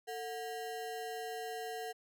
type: ring-modulated tone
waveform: square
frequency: 589 Hz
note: D5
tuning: 5 cents sharp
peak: -37 dBFS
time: 0.07-1.93 s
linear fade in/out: 20 ms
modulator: 142 Hz
effects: none

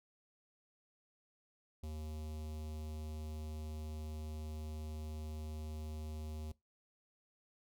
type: tone with notch filter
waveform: square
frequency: 77.2 Hz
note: D#2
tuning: 13 cents flat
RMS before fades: -44 dBFS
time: 1.83-6.52 s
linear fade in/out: 5 ms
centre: 1600 Hz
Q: 0.63
effects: noise-tail reverb RT60 0.2 s tail -21 dB re dry

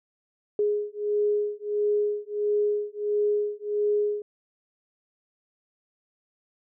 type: beating tone pair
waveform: sine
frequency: 415.3 / 416.8 Hz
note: G#4 / G#4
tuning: 0 / +6 cents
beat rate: 1.5 Hz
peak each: -26 dBFS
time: 0.59-4.22 s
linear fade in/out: 2 ms
effects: none

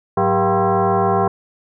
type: tone with frequency modulation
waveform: sine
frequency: 186 Hz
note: F#3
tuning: 9 cents sharp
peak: -13 dBFS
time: 0.17-1.28 s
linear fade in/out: 5 ms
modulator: 291 Hz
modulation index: 3.2
effects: none

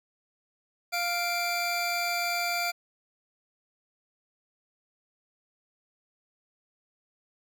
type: tone pair together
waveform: 25% pulse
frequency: 699.3 / 2352 Hz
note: F5 / D7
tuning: +2 / +2 cents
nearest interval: octave + major sixth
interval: 2100 cents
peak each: -26 dBFS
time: 0.92-2.72 s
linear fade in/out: 20 ms
effects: none

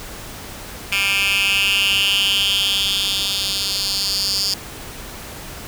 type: tone with high-pass filter sweep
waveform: 10% pulse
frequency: 197.5 Hz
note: G3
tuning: 13 cents sharp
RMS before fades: -19 dBFS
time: 0.92-4.54 s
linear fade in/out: 2 ms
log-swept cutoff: 2300 to 4800 Hz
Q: 5.6
effects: pink hiss -34 dBFS RMS until 5.67 s

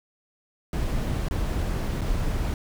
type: noise with dropouts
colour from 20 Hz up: brown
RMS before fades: -26 dBFS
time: 0.73-2.54 s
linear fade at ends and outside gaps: 1 ms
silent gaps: 1.285-1.31 / 2.01-2.016 s
effects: none

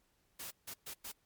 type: noise bursts at uneven times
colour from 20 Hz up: white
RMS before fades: -45 dBFS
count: 4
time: 0.39-0.51 / 0.67-0.74 / 0.86-0.94 / 1.04-1.12 s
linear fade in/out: 10 ms
effects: pink hiss -75 dBFS RMS until 1.25 s + MP3 96 kbps

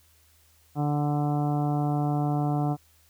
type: harmonic tone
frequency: 146.83 Hz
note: D3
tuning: in tune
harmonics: 1 / 2 / 3 / 4 / 5 / 6 / 7 / 8 / 9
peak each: -25 / -29 / -39 / -40 / -31 / -43 / -43 / -47 / -46 dBFS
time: 0.75-2.77 s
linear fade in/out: 50 ms
effects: added 79 Hz sine -62 dBFS peak until 3.09 s + white hiss -62 dBFS RMS until 3.09 s

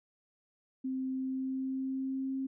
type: tone with pitch glide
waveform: sine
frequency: 261.6 to 266.8 Hz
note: C4 to C4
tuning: 0 to +34 cents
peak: -32 dBFS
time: 0.84-2.47 s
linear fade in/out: 10 ms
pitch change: +34 cents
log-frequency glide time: 1.1-2.36 s
effects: none

